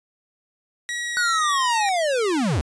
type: tone with pitch glide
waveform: sawtooth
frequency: 1914 to 1872.4 Hz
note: A#6 to A#6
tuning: +45 to +7 cents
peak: -22 dBFS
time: 0.89-1.89 s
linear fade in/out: 0 ms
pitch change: -38 cents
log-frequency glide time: 1-1.63 s
type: linear sweep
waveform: square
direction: down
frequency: 1489 to 60.1 Hz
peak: -20 dBFS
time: 1.17-2.61 s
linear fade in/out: 0 ms
effects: resampled to 22050 Hz